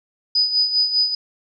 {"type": "tone with tremolo", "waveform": "sine", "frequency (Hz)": 4978, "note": "D#8", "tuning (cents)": 0, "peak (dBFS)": -13, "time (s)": [0.35, 1.15], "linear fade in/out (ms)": 5, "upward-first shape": "sine", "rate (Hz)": 5, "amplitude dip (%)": 65, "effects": []}